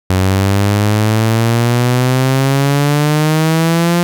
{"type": "exponential sweep", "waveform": "sawtooth", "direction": "up", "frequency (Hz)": [92.5, 174.61], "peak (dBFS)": -6, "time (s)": [0.1, 4.03], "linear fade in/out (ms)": 0, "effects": []}